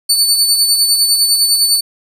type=tone with tremolo; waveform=25% pulse; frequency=4495 Hz; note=C#8; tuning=23 cents sharp; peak=-3 dBFS; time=0.09-1.81 s; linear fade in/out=10 ms; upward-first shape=sine; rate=9.9 Hz; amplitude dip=45%; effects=none